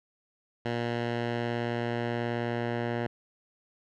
10% pulse tone with low-pass filter sweep, 118.6 Hz, A#2, 30 cents sharp, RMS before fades -31 dBFS, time 0.65-3.07 s, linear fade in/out 5 ms, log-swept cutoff 3200 to 2100 Hz, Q 0.95, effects none

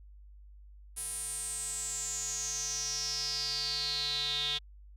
square tone with band-pass filter sweep, 146.83 Hz, D3, in tune, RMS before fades -35 dBFS, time 0.96-4.59 s, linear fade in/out 20 ms, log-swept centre 10000 to 3500 Hz, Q 8.5, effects added 50 Hz sine -50 dBFS peak until 4.96 s

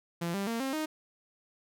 sawtooth tone with pitch steps, 170.4 / 198.01 / 230.1 / 267.4 / 310.7 Hz, F3 / G3 / A#3 / C4 / D#4, -42 / +18 / -22 / +38 / -2 cents, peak -27 dBFS, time 0.21-0.86 s, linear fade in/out 10 ms, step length 130 ms, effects none

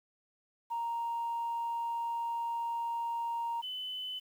sine tone pair in turn, 932.3 / 3017 Hz, A#5 / F#7, 0 / +33 cents, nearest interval octave + minor sixth, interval 2033 cents, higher second, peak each -31 / -36 dBFS, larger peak first, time 0.7-3.62 / 3.62-4.2 s, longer first, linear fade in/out 20 ms, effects tanh soft clip ceiling -28 dBFS + 10-bit

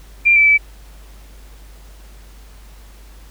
sine tone with pitch steps, 2381 / 2318 / 2305 Hz, D7 / D7 / D7, +23 / -23 / -33 cents, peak -8 dBFS, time 0.25-0.58 s, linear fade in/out 20 ms, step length 110 ms, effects added 50 Hz sine -38 dBFS peak until 3.3 s + pink hiss -48 dBFS RMS until 3.3 s

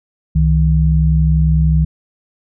sine tone pair together, 66.42 / 157.6 Hz, C2 / D#3, +27 / +23 cents, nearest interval octave + minor third, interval 1496 cents, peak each -12 dBFS, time 0.35-1.85 s, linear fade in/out 10 ms, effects none

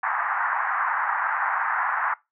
pink band-pass noise, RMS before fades -25 dBFS, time 0.03-2.14 s, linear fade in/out 5 ms, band 830 to 1800 Hz, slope 48 dB/octave, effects noise-tail reverb RT60 0.2 s tail -20 dB re dry

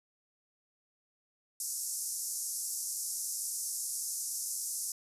white band-pass noise, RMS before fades -37 dBFS, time 1.6-4.92 s, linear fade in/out 2 ms, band 5400 to 12000 Hz, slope 48 dB/octave, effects resampled to 32000 Hz

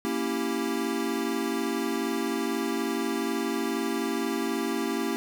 square chord, A# diminished seventh, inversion none, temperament equal, 233.1 / 277.2 / 329.6 / 392 Hz, A#3 / C#4 / E4 / G4, 0 / 0 / 0 / 0 cents, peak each -33 dBFS, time 0.05-5.16 s, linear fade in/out 0 ms, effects none

